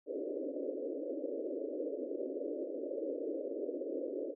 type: band-pass noise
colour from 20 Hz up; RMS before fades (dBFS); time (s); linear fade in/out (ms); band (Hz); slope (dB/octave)
white; -39; 0.06-4.35; 50; 270 to 580; 96
effects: none